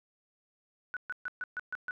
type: tone bursts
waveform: sine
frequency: 1481 Hz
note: F#6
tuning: 1 cent sharp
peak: -33 dBFS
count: 7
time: 0.94-1.909 s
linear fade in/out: 0 ms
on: 27 ms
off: 130 ms
effects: none